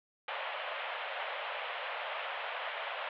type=band-pass noise; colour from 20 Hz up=pink; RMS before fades=-39 dBFS; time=0.28-3.09 s; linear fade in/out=2 ms; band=540 to 3300 Hz; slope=48 dB/octave; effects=none